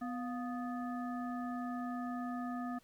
harmonic tone with a mistuned harmonic, 248.3 Hz, B3, 9 cents sharp, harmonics 1 / 3 / 5 / 7, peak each -38 / -44 / -46 / -53 dBFS, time 0.01-2.79 s, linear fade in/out 10 ms, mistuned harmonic 3, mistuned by -90 cents, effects pink hiss -68 dBFS RMS until 2.83 s

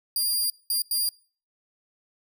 15% pulse tone bursts at uneven times, 4797 Hz, D8, 36 cents sharp, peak -16 dBFS, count 3, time 0.16-0.5 / 0.7-0.82 / 0.91-1.09 s, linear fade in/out 2 ms, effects noise-tail reverb RT60 0.4 s tail -22 dB re dry

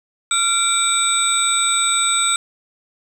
sine tone cluster, 1369 / 2321 / 3579 / 3785 / 7980 Hz, F6 / D7 / A7 / A#7 / B8, -35 / -21 / +29 / +26 / +17 cents, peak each -21 / -25 / -25 / -23 / -18 dBFS, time 0.31-2.36 s, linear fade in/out 2 ms, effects 7-bit

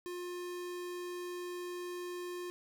square tone, 355.3 Hz, F4, 30 cents sharp, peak -40 dBFS, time 0.06-2.5 s, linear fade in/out 0 ms, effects none

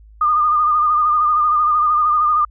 sine tone with vibrato, 1216 Hz, D#6, 40 cents flat, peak -12 dBFS, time 0.21-2.45 s, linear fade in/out 5 ms, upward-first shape sine, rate 13 Hz, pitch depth 43 cents each way, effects added 53 Hz sine -41 dBFS peak until 2.5 s

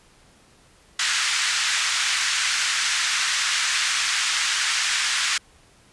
pink band-pass noise, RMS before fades -23 dBFS, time 0.99-5.38 s, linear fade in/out 5 ms, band 1400 to 7900 Hz, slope 24 dB/octave, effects pink hiss -55 dBFS RMS until 5.92 s + resampled to 24000 Hz

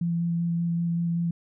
sine tone with vibrato, 169.7 Hz, F3, 49 cents flat, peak -23 dBFS, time 0.01-1.31 s, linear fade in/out 5 ms, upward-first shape square, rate 5.2 Hz, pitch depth 9 cents each way, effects none

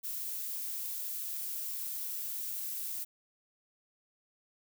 violet noise, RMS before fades -38 dBFS, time 0.03-3.05 s, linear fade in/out 20 ms, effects none

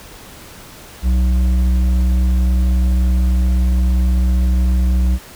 sine tone with hard clipping, 62.4 Hz, B1, 19 cents sharp, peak -13 dBFS, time 1.02-5.19 s, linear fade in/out 50 ms, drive 7 dB, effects pink hiss -38 dBFS RMS until 5.35 s

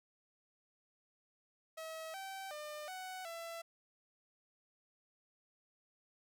sawtooth tone with pitch steps, 642 / 773 / 601 / 745 / 669 Hz, E5 / G5 / D5 / F#5 / E5, -46 / -24 / +40 / +12 / +25 cents, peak -40 dBFS, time 1.77-3.62 s, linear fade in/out 10 ms, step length 370 ms, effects none

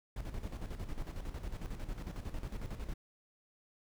brown noise with tremolo, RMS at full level -39 dBFS, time 0.16-2.94 s, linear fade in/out 5 ms, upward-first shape square, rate 11 Hz, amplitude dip 60%, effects none

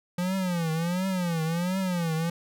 square tone with vibrato, 174.61 Hz, F3, in tune, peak -26 dBFS, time 0.18-2.3 s, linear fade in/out 5 ms, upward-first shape triangle, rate 1.4 Hz, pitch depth 180 cents each way, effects none

